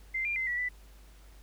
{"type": "tone with pitch steps", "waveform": "sine", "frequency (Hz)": [2082, 2392, 2066, 1943, 1984], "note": ["C7", "D7", "C7", "B6", "B6"], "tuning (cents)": [-9, 31, -22, -29, 7], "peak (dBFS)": -29, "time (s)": [0.14, 0.69], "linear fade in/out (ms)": 10, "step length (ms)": 110, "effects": ["added 50 Hz sine -51 dBFS peak until 1.42 s", "pink hiss -61 dBFS RMS until 1.42 s"]}